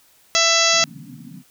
harmonic tone, 665 Hz, E5, 15 cents sharp, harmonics 1 / 2 / 3 / 4 / 5 / 6 / 7 / 8 / 9 / 10, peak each -23 / -23 / -23 / -23 / -23 / -23 / -23 / -23 / -23 / -23 dBFS, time 0.35-0.84 s, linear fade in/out 0 ms
pink band-pass noise, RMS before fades -39 dBFS, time 0.71-1.44 s, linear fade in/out 50 ms, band 130 to 280 Hz, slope 96 dB/octave
effects white hiss -55 dBFS RMS until 1.5 s

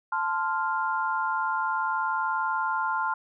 sine chord, F major, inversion first, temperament equal with one note detuned, 880 / 1040.5 / 1396.9 Hz, A5 / C6 / F6, 0 / -10 / 0 cents, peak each -29 dBFS, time 0.12-3.14 s, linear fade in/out 5 ms, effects none

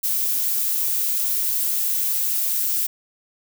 violet noise, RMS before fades -22 dBFS, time 0.03-2.87 s, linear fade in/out 10 ms, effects none

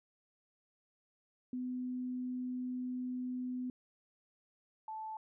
sine tone pair in turn, 251.5 / 874.3 Hz, B3 / A5, +32 / -11 cents, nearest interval octave + minor seventh, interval 2157 cents, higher second, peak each -36 / -40 dBFS, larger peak first, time 1.53-3.7 / 4.88-5.17 s, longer first, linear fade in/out 2 ms, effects none

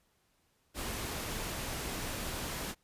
pink noise, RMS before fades -38 dBFS, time 0.74-2.75 s, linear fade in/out 50 ms, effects pink hiss -73 dBFS RMS until 2.83 s + resampled to 32000 Hz

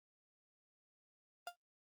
35% pulse tone with exponential decay, 700 Hz, F5, 4 cents sharp, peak -37 dBFS, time 1.47-1.56 s, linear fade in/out 2 ms, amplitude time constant 18 ms, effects Opus 32 kbps

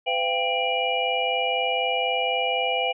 sine tone cluster, 505 / 685 / 789 / 2377 / 2914 Hz, B4 / F5 / G5 / D7 / F#7, +39 / -34 / +11 / +20 / -27 cents, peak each -28 dBFS, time 0.06-2.93 s, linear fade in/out 20 ms, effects none

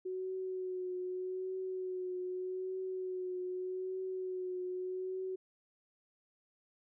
sine tone with vibrato, 370 Hz, F#4, in tune, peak -36 dBFS, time 0.05-5.36 s, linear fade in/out 10 ms, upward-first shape triangle, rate 0.82 Hz, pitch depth 29 cents each way, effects none

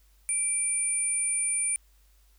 sine tone pair together, 2333 / 9238 Hz, D7 / D9, -12 / -30 cents, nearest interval 2 octaves, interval 2382 cents, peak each -36 / -25 dBFS, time 0.29-1.76 s, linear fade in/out 0 ms, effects added 50 Hz sine -58 dBFS peak until 2.38 s + white hiss -67 dBFS RMS until 2.38 s

